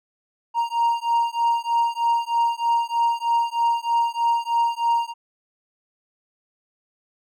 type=beating tone pair; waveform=triangle; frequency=932.3 / 935.5 Hz; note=A#5 / A#5; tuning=0 / +6 cents; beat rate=3.2 Hz; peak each=-20 dBFS; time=0.54-5.14 s; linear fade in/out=50 ms; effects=none